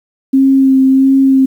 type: tone with vibrato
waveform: sine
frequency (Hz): 267.1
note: C4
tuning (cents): +36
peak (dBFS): -5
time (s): 0.33-1.46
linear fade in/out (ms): 10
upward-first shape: sine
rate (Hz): 1.5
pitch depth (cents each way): 17
effects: 7-bit